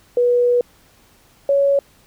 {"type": "tone pair in turn", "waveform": "sine", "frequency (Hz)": [486.7, 558.8], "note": ["B4", "C#5"], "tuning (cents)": [-25, 14], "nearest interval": "major second", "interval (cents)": 239, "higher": "second", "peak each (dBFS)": -12, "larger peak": "neither", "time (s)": [[0.17, 0.61], [1.49, 1.79]], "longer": "first", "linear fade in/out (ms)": 2, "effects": ["pink hiss -53 dBFS RMS until 2.06 s"]}